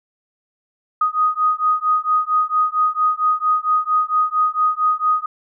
sine beating tone pair, 1244.5 / 1248.9 Hz, D#6 / D#6, 0 / +6 cents, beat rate 4.4 Hz, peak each -18 / -18 dBFS, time 1.01-5.26 s, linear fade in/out 5 ms, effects none

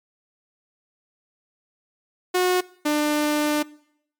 sawtooth tone pair in turn, 363.8 / 298.7 Hz, F#4 / D4, -29 / +29 cents, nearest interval minor third, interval 342 cents, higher first, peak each -14 / -15 dBFS, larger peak first, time 2.34-2.61 / 2.85-3.63 s, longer second, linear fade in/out 10 ms, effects noise-tail reverb RT60 0.7 s tail -22 dB re dry + MP3 96 kbps

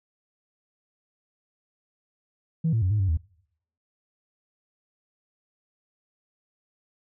sine tone with pitch steps, 162 / 112.7 / 92.1 / 105.6 / 96 / 80.1 Hz, E3 / A2 / F#2 / G#2 / G2 / E2, -30 / +42 / -7 / +29 / -36 / -49 cents, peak -19 dBFS, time 2.64-3.174 s, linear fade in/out 10 ms, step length 89 ms, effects noise-tail reverb RT60 0.7 s tail -26 dB re dry + tanh soft clip ceiling -17 dBFS

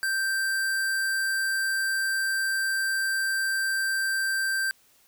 square tone, 1568 Hz, G6, in tune, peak -25 dBFS, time 0.03-4.71 s, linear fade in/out 0 ms, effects white hiss -61 dBFS RMS until 5.07 s

